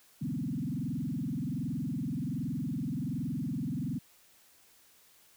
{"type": "tone with frequency modulation", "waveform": "sine", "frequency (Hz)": 200, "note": "G3", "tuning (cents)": 35, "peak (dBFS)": -31, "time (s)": [0.21, 3.99], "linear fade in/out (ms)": 10, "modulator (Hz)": 21.3, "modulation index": 3.4, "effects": ["white hiss -62 dBFS RMS until 5.36 s"]}